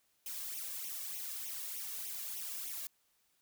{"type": "noise with flanger", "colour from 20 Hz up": "blue", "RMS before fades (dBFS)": -42, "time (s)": [0.26, 2.87], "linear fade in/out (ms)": 2, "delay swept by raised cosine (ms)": [0.32, 1.82], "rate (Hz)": 3.3, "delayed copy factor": 0.8, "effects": ["white hiss -75 dBFS RMS until 3.41 s"]}